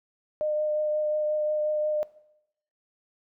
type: tone with vibrato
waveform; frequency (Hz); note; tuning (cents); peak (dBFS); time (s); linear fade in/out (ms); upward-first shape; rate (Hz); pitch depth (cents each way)
sine; 607; D#5; -43; -24; 0.41-2.03; 0; triangle; 5.6; 14
effects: noise-tail reverb RT60 0.8 s tail -19 dB re dry

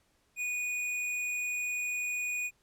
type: tone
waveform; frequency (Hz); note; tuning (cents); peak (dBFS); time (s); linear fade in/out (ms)
square; 2467; D#7; -15; -32; 0.36-2.51; 50
effects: pink hiss -71 dBFS RMS until 2.62 s + low-pass 12000 Hz 12 dB/octave

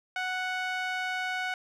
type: tone with band-pass filter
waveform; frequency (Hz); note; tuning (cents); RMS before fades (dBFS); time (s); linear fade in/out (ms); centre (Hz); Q
sawtooth; 740; F#5; 0; -32; 0.16-1.54; 2; 1800; 1.3
effects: none

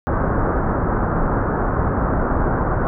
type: low-pass noise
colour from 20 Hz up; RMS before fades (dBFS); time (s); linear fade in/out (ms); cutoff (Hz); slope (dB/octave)
pink; -19; 0.07-2.87; 0; 1500; 48
effects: none

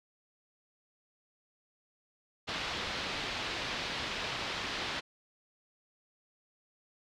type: low-pass noise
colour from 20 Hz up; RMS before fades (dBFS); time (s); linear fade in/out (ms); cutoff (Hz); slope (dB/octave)
white; -37; 2.47-5.01; 20; 4200; 24
effects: none

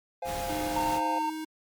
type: chord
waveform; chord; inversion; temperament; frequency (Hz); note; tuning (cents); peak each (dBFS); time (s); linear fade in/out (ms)
triangle; F minor; second; equal; 523.3 / 698.5 / 830.6; C5 / F5 / Ab5; 0 / 0 / 0; -34; 0.22-1.19; 5
type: noise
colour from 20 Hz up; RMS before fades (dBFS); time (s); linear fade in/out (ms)
pink; -37; 0.24-1.01; 50
type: tone with pitch glide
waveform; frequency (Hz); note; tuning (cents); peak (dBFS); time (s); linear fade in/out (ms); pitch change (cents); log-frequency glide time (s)
square; 307.2 to 313.8; D#4 to D#4; -22 to +15; -34; 0.49-1.45; 10; +37; 0.79-1.05
type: tone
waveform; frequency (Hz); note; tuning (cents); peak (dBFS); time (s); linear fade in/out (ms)
triangle; 914; A#5; -34; -25; 0.76-1.3; 5
effects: MP3 96 kbps

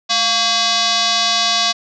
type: tone with frequency modulation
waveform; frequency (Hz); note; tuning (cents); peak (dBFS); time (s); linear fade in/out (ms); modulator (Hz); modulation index
sine; 214; A3; -48; -13; 0.09-1.73; 20; 915; 5.7
effects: none

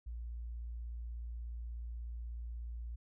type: tone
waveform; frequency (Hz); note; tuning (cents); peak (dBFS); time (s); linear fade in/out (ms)
sine; 58.27; A#1; 0; -40; 0.06-2.96; 10
effects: none

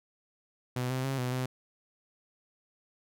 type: tone with pitch steps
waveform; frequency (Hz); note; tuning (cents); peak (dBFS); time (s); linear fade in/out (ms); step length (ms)
sawtooth; 125.3 / 129.7 / 135 / 125.4 / 128.2; B2 / C3 / C#3 / B2 / C3; +25 / -15 / -45 / +27 / -35; -26; 0.76-1.46; 5; 140
effects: none

